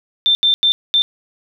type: tone bursts at uneven times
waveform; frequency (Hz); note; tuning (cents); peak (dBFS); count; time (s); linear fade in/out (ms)
sine; 3570; A7; +24; -10; 4; 0.26-0.35 / 0.43-0.54 / 0.63-0.72 / 0.94-1.02; 0
effects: none